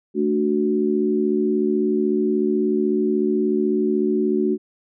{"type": "chord", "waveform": "sine", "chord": "D major", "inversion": "second", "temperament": "equal", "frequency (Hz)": [220, 293.7, 370], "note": ["A3", "D4", "F#4"], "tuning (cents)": [0, 0, 0], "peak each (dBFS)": [-22, -23, -20], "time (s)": [0.14, 4.58], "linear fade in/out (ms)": 50, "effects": []}